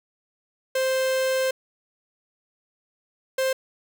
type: tone pair in turn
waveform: 45% pulse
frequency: 523.3 / 525.6 Hz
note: C5 / C5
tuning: 0 / +8 cents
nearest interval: unison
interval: 8 cents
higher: second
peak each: -21 dBFS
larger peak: neither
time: 0.75-1.51 / 3.38-3.53 s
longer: first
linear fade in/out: 5 ms
effects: none